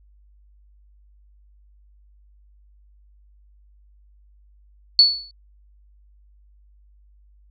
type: tone with exponential decay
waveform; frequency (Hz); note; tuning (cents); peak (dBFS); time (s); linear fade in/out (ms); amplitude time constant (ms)
sine; 4435; C#8; 0; -6; 4.99-5.31; 1; 69
effects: added 50 Hz sine -51 dBFS peak until 7.5 s